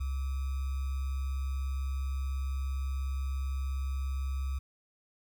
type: tone with sample-and-hold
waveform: sine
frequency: 67.1 Hz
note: C2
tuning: 44 cents sharp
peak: -30 dBFS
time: 0-4.59 s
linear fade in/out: 10 ms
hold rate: 1225 Hz
effects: none